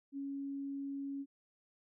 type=tone; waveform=sine; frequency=277.5 Hz; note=C#4; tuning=2 cents sharp; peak=-38 dBFS; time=0.12-1.26 s; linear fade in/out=50 ms; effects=none